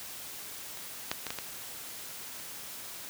clicks, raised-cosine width 0.2 ms, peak -27 / -12 / -17 / -16 / -18 / -28 dBFS, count 6, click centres 0.773 / 1.115 / 1.267 / 1.305 / 1.387 / 2.399 s, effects white hiss -43 dBFS RMS until 3.09 s + high-pass 60 Hz 12 dB/octave

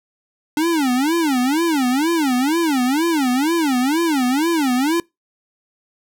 square tone with vibrato, 290 Hz, D4, 22 cents flat, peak -16 dBFS, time 0.57-5 s, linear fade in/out 2 ms, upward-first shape sine, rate 2.1 Hz, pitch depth 280 cents each way, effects noise-tail reverb RT60 0.2 s tail -24 dB re dry

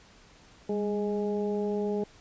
harmonic tone with a mistuned harmonic, 207.7 Hz, G#3, in tune, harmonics 1 / 2 / 3 / 4, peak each -31 / -29 / -39 / -41 dBFS, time 0.69-2.04 s, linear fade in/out 5 ms, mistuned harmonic 1, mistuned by -47 cents, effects pink hiss -56 dBFS RMS until 2.2 s + resampled to 16000 Hz

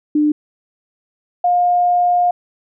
sine tone pair in turn, 299.5 / 710.1 Hz, D4 / F5, +34 / +29 cents, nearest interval octave + minor third, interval 1495 cents, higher second, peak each -11 dBFS, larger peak neither, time 0.15-0.32 / 1.44-2.31 s, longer second, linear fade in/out 5 ms, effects none

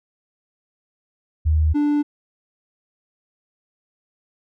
sine / triangle tone pair in turn, 77.78 / 293.7 Hz, D#2 / D4, 0 / 0 cents, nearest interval octave + major seventh, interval 2300 cents, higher second, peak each -14 dBFS, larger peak neither, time 1.45-1.74 / 1.74-2.03 s, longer neither, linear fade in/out 20 ms, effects none

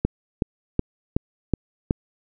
click train, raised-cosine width 3 ms, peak -6 dBFS, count 6, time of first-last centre 0.05-1.909 s, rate 2.69 Hz, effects none

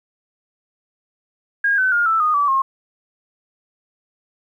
sine tone with pitch steps, 1628 / 1519 / 1417.3 / 1322.3 / 1233.8 / 1151.2 / 1074.1 Hz, G#6 / F#6 / F6 / E6 / D#6 / D6 / C6, -35 / +45 / +25 / +5 / -15 / -35 / +45 cents, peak -14 dBFS, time 1.64-2.62 s, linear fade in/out 5 ms, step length 140 ms, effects 9-bit

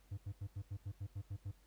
triangle tone bursts, 99 Hz, G2, 18 cents sharp, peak -38 dBFS, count 10, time 0.11-1.516 s, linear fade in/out 10 ms, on 65 ms, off 84 ms, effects added 48 Hz sine -65 dBFS peak until 1.66 s + pink hiss -72 dBFS RMS until 1.66 s

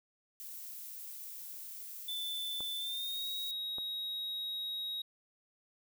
violet noise, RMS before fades -46 dBFS, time 0.4-3.51 s, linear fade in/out 0 ms
triangle tone with pitch glide, 3521 to 3796 Hz, A7 to A#7, 0 to +31 cents, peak -35 dBFS, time 2.08-5.02 s, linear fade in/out 5 ms, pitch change +131 cents, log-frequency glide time 2.77-3.26 s
clicks, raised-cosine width 1 ms, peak -33 dBFS, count 2, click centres 2.606 / 3.784 s
effects none

